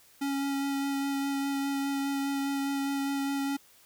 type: tone with vibrato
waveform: square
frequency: 277.2 Hz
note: C#4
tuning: in tune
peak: -29 dBFS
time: 0.21-3.57 s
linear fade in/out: 10 ms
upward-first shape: sine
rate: 4.9 Hz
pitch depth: 11 cents each way
effects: white hiss -59 dBFS RMS until 3.85 s